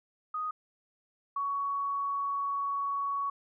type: tone pair in turn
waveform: sine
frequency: 1244.5 / 1119.9 Hz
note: D#6 / C#6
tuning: 0 / +17 cents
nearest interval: major second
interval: 183 cents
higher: first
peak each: -31 / -29 dBFS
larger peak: second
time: 0.34-0.51 / 1.36-3.3 s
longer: second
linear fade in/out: 5 ms
effects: none